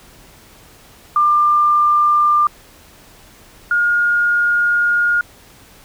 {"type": "tone pair in turn", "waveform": "sine", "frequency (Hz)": [1194, 1425.7], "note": ["D6", "F6"], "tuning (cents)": [28, 35], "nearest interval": "minor third", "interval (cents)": 307, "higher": "second", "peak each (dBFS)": [-10, -12], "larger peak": "first", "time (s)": [[1.16, 2.47], [3.71, 5.21]], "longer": "second", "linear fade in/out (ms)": 2, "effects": ["pink hiss -45 dBFS RMS until 5.84 s"]}